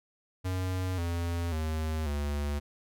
square tone with pitch steps, 92.5 / 85.31 / 78.69 / 72.57 Hz, F#2 / F2 / D#2 / D2, 0 / -40 / +20 / -20 cents, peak -30 dBFS, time 0.44-2.6 s, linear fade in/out 20 ms, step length 540 ms, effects none

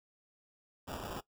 white noise with sample-and-hold, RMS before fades -42 dBFS, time 0.87-1.21 s, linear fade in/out 20 ms, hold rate 2100 Hz, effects noise-tail reverb RT60 0.1 s tail -17 dB re dry

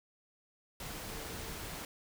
sine tone in noise, 450.2 Hz, A4, 40 cents sharp, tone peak -52 dBFS, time 1.11-1.53 s, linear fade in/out 2 ms, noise pink, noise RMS -43 dBFS, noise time 0.8-1.85 s, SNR -12 dB, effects none

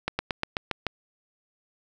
slowing click train, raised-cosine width 0.3 ms, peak -10 dBFS, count 7, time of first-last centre 0.08-0.867 s, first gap 110 ms, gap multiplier 1.07, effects none

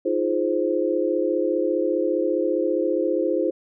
sine chord, F minor seventh, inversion third, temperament just, 314.3 / 349.2 / 419.1 / 523.8 Hz, Eb4 / F4 / Ab4 / C5, +18 / 0 / +16 / +2 cents, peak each -26 / -24 / -27 / -24 dBFS, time 0.05-3.51 s, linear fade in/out 10 ms, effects none

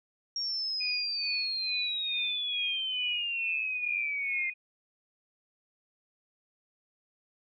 sine exponential sweep, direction down, 5600 to 2093 Hz, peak -30 dBFS, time 0.36-4.5 s, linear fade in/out 2 ms
sine tone with tremolo, 2472 Hz, D#7, 12 cents flat, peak -31 dBFS, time 0.8-4.54 s, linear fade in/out 10 ms, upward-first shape sine, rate 2.3 Hz, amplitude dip 90%
effects none

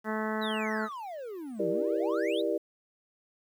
harmonic tone, 217 Hz, A3, 24 cents flat, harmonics 1 / 2 / 3 / 4 / 5 / 6 / 7 / 8 / 9, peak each -33 / -36 / -38 / -39 / -40 / -41 / -41 / -42 / -43 dBFS, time 0.04-0.89 s, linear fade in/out 50 ms
triangle exponential two-way sweep, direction down then up, 4091 to 161.9 to 4091 Hz, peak -35 dBFS, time 0.41-2.42 s, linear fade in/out 20 ms, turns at 1.69 s
sine chord, E half-diminished seventh, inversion none, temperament just, 329.6 / 395.6 / 474.7 / 593.3 Hz, E4 / G4 / Bb4 / D5, 0 / +16 / +31 / +18 cents, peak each -32 dBFS, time 1.59-2.58 s, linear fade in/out 10 ms
effects 10-bit

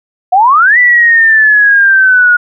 sine exponential two-way sweep, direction up then down, 707 to 1986 to 1436 Hz, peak -3 dBFS, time 0.32-2.37 s, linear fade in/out 10 ms, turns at 0.78 s, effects none

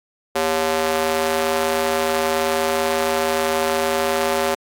square tone with high-pass filter, 79.6 Hz, D#2, 40 cents sharp, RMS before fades -20 dBFS, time 0.35-4.55 s, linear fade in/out 10 ms, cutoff 490 Hz, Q 1.5, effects AAC 64 kbps

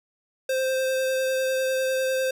square tone with vibrato, 523.3 Hz, C5, in tune, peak -23 dBFS, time 0.49-2.31 s, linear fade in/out 5 ms, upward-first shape sine, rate 10 Hz, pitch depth 11 cents each way, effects none

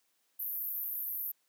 pink band-pass noise, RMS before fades -37 dBFS, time 0.39-1.32 s, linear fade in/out 10 ms, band 12000 to 15000 Hz, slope 96 dB/octave, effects white hiss -75 dBFS RMS until 1.48 s + high-pass 200 Hz 12 dB/octave

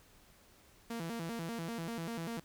sawtooth tone with vibrato, 196 Hz, G3, in tune, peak -34 dBFS, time 0.9-2.4 s, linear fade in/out 5 ms, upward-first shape square, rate 5.1 Hz, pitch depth 290 cents each way, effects pink hiss -63 dBFS RMS until 2.44 s

